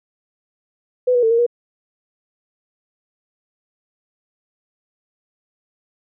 sine tone with pitch steps, 500 / 486.8 / 448.7 / 463.8 / 478.4 Hz, B4 / B4 / A4 / A#4 / A#4, +21 / -25 / +34 / -9 / +45 cents, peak -12 dBFS, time 1.07-1.465 s, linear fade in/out 10 ms, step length 79 ms, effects none

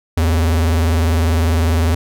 square tone with vibrato, 82.41 Hz, E2, in tune, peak -13 dBFS, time 0.17-1.95 s, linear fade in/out 5 ms, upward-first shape square, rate 20 Hz, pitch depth 94 cents each way, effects none

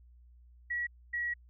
sine tone pair in turn, 1925 / 1917.8 Hz, B6 / A#6, -45 / +49 cents, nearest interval unison, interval 6 cents, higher first, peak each -31 / -31 dBFS, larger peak neither, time 0.7-0.87 / 1.13-1.34 s, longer second, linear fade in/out 10 ms, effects added 60 Hz sine -55 dBFS peak until 1.49 s

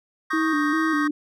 triangle chord, Eb dominant seventh, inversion third, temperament equal with one note detuned, 1104.9 / 1244.5 / 1568 / 1864.7 Hz, Db6 / Eb6 / G6 / Bb6, -6 / 0 / 0 / 0 cents, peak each -27 dBFS, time 0.3-1.08 s, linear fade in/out 10 ms
sine tone with vibrato, 307.8 Hz, D#4, 19 cents flat, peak -21 dBFS, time 0.33-1.11 s, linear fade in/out 5 ms, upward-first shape square, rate 2.5 Hz, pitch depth 66 cents each way
effects none

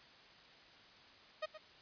sawtooth tone with echo, 622.3 Hz, D#5, in tune, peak -33 dBFS, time 1.42-1.46 s, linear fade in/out 10 ms, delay 120 ms, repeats 1, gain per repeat -12 dB, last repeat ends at 1.58 s, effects white hiss -60 dBFS RMS until 1.81 s + resampled to 11025 Hz

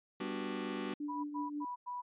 sawtooth chord, G major seventh, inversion none, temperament just, 196 / 245 / 294 / 367.5 Hz, G3 / B3 / D4 / F#4, 0 / -14 / +2 / -12 cents, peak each -38 dBFS, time 0.2-0.94 s, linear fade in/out 5 ms
sine tone with tremolo, 293.7 Hz, D4, in tune, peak -35 dBFS, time 1-1.65 s, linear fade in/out 5 ms, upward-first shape triangle, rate 5.6 Hz, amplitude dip 60%
sine tone bursts, 983 Hz, B5, 8 cents flat, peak -38 dBFS, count 4, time 1.08-2.02 s, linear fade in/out 20 ms, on 160 ms, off 100 ms
effects resampled to 8000 Hz

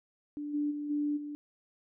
sine tone with level steps, 293.7 Hz, D4, in tune, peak -35 / -28 / -34 / -28 / -37 dBFS, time 0.37-1.35 s, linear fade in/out 0 ms, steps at 0.53 / 0.7 / 0.89 / 1.16 s, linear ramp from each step 20 ms, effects none

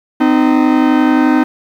45% pulse tone pair together, 256.8 / 308.3 Hz, C4 / D#4, -32 / -16 cents, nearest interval minor third, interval 316 cents, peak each -11 dBFS, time 0.2-1.44 s, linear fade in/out 10 ms, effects low-pass 2000 Hz 12 dB/octave + 7-bit

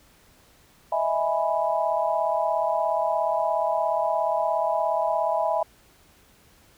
sine chord, E major seventh, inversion third, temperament equal, 622.3 / 659.3 / 830.6 / 987.8 Hz, D#5 / E5 / G#5 / B5, 0 / 0 / 0 / 0 cents, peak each -28 / -25 / -27 / -28 dBFS, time 0.92-5.63 s, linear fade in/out 5 ms, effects pink hiss -57 dBFS RMS until 6.77 s

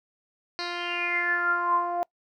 10% pulse tone with low-pass filter sweep, 349.2 Hz, F4, in tune, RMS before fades -27 dBFS, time 0.59-2.03 s, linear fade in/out 0 ms, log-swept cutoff 4200 to 740 Hz, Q 9.9, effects noise-tail reverb RT60 0.1 s tail -25 dB re dry

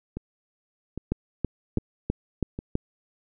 two click trains, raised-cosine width 3 ms, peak -19 / -11 dBFS, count 4 / 6, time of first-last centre 0.17-2.589 / 1.12-2.754 s, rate 1.24 / 3.06 Hz, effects none

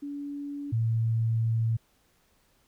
sine tone pair in turn, 285.9 / 113.46 Hz, D4 / A#2, -46 / -46 cents, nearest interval octave + major third, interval 1600 cents, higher first, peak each -33 / -23 dBFS, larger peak second, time 0.02-0.72 / 0.72-1.77 s, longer second, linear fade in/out 10 ms, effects pink hiss -67 dBFS RMS until 2.67 s

